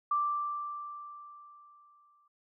sine tone with exponential decay, 1174.7 Hz, D6, in tune, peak -25 dBFS, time 0.11-2.28 s, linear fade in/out 5 ms, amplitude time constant 470 ms, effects none

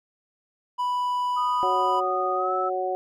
triangle tone, 987.8 Hz, B5, in tune, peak -21 dBFS, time 0.78-2.01 s, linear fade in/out 20 ms
sine tone with pitch glide, 1238 to 1306.3 Hz, D#6 to E6, -9 to -16 cents, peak -26 dBFS, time 1.36-2.7 s, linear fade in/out 20 ms, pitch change +93 cents, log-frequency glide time 2.35-2.53 s
harmonic tone, 185 Hz, F#3, in tune, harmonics 2 / 3 / 4, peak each -29 / -30 / -27 dBFS, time 1.63-2.95 s, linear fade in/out 0 ms
effects none

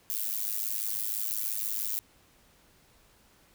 violet noise with amplitude modulation, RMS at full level -28 dBFS, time 0.1-1.99 s, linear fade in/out 0 ms, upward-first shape sine, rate 106 Hz, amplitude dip 100%, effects pink hiss -62 dBFS RMS until 3.54 s

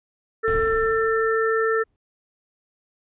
harmonic tone, 446.6 Hz, A4, 26 cents sharp, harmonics 1 / 3 / 4, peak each -20 / -25 / -26 dBFS, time 0.43-1.84 s, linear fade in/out 20 ms
brown noise with exponential decay, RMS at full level -28 dBFS, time 0.48-1.96 s, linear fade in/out 0 ms, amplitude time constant 320 ms
effects resampled to 8000 Hz

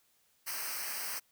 white noise with comb filter, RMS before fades -38 dBFS, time 0.46-1.2 s, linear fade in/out 20 ms, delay 0.28 ms, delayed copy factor -0.9, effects white hiss -71 dBFS RMS until 1.31 s

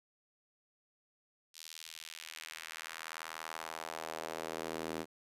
square tone with high-pass filter sweep, 40.29 Hz, E1, 39 cents flat, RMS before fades -44 dBFS, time 1.53-5.06 s, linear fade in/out 50 ms, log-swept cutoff 4400 to 300 Hz, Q 1.3, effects resampled to 32000 Hz + 10-bit

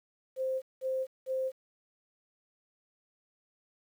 sine tone bursts, 523.3 Hz, C5, in tune, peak -29 dBFS, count 3, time 0.36-1.52 s, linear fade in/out 50 ms, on 260 ms, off 190 ms, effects 10-bit

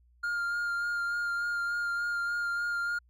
triangle tone with vibrato, 1407 Hz, F6, 12 cents sharp, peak -27 dBFS, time 0.23-2.99 s, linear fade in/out 10 ms, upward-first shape sine, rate 3.4 Hz, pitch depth 16 cents each way, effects added 60 Hz sine -60 dBFS peak until 3.09 s

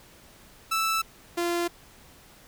sawtooth tone pair in turn, 1318.5 / 345 Hz, E6 / F4, 0 / -21 cents, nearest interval octave + major seventh, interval 2321 cents, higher first, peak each -20 / -21 dBFS, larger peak first, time 0.71-1.02 / 1.37-1.68 s, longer neither, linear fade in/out 10 ms, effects pink hiss -53 dBFS RMS until 2.47 s

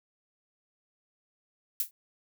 violet noise with exponential decay, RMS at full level -24 dBFS, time 1.8-1.91 s, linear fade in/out 2 ms, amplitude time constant 23 ms, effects none

